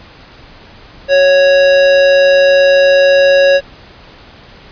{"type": "tone with amplitude modulation", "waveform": "square", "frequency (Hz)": 554, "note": "C#5", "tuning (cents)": -1, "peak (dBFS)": -5, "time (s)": [1.08, 3.61], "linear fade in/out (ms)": 50, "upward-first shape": "sine", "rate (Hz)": 177, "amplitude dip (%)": 25, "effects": ["pink hiss -38 dBFS RMS until 4.71 s", "resampled to 11025 Hz"]}